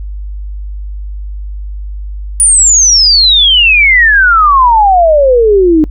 sine exponential sweep, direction down, 9640 to 300 Hz, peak -3 dBFS, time 2.4-5.84 s, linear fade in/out 0 ms, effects noise-tail reverb RT60 0.1 s tail -25 dB re dry + added 50 Hz sine -18 dBFS peak until 5.9 s

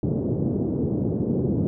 pink band-pass noise, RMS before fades -24 dBFS, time 0.03-1.67 s, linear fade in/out 0 ms, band 100 to 430 Hz, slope 24 dB/octave, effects none

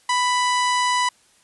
harmonic tone, 991 Hz, B5, 6 cents sharp, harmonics 1 / 2 / 3 / 4 / 5 / 6 / 7 / 8 / 9 / 10, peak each -19 / -25 / -29 / -31 / -33 / -35 / -36 / -37 / -38 / -39 dBFS, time 0.09-1.09 s, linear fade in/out 5 ms, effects white hiss -57 dBFS RMS until 1.43 s + resampled to 24000 Hz

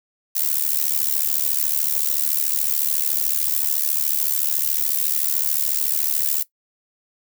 violet noise with amplitude modulation, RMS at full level -17 dBFS, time 0.35-6.43 s, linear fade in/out 10 ms, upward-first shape sine, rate 73.8 Hz, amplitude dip 95%, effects noise-tail reverb RT60 0.1 s tail -17 dB re dry

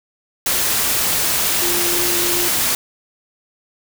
sine tone in noise, 349.2 Hz, F4, in tune, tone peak -24 dBFS, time 1.62-2.48 s, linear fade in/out 2 ms, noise white, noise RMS -18 dBFS, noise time 0.46-2.75 s, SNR -9 dB, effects none

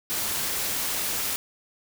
white noise, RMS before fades -28 dBFS, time 0.1-1.36 s, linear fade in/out 0 ms, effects none

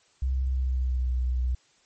sine tone with pitch glide, 65.2 to 62.4 Hz, C2 to B1, -5 to +19 cents, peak -23 dBFS, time 0.22-1.55 s, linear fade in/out 5 ms, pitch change -76 cents, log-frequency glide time 0.46-1.12 s, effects white hiss -63 dBFS RMS until 1.85 s + MP3 32 kbps

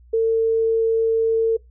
sine tone, 450.7 Hz, A4, 42 cents sharp, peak -15 dBFS, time 0.13-1.57 s, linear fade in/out 10 ms, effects noise-tail reverb RT60 0.2 s tail -24 dB re dry + added 60 Hz sine -46 dBFS peak until 1.7 s

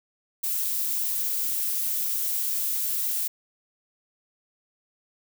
violet noise, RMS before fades -27 dBFS, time 0.43-3.28 s, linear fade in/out 10 ms, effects none

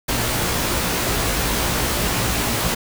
pink noise with comb filter, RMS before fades -21 dBFS, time 0.08-2.75 s, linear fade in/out 10 ms, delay 17 ms, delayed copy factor +0.75, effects none

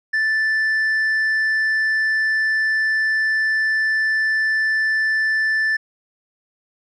sine tone with tanh clipping, 1760 Hz, A6, in tune, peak -17 dBFS, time 0.13-5.77 s, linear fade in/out 10 ms, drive 3 dB, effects none

